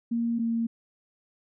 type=tone pair in turn; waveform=sine; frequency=233.1 / 230 Hz; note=A#3 / A#3; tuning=0 / -23 cents; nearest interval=unison; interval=23 cents; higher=first; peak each=-24 dBFS; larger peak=neither; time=0.11-0.39 / 0.39-0.67 s; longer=neither; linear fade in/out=10 ms; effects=none